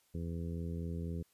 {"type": "harmonic tone", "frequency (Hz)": 84, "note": "E2", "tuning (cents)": 33, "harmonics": [1, 2, 3, 4, 5, 6], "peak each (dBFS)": [-39, -40, -47, -51, -49, -54], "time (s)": [0.14, 1.23], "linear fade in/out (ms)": 10, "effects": ["white hiss -72 dBFS RMS until 1.33 s", "resampled to 32000 Hz"]}